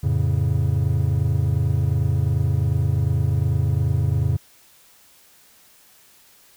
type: chord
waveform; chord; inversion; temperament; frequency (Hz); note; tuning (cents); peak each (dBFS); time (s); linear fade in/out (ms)
triangle; F augmented; none; equal; 87.31 / 110 / 138.59; F2 / A2 / C#3; 0 / 0 / 0; -20; 0.03-4.37; 10
effects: white hiss -53 dBFS RMS until 6.56 s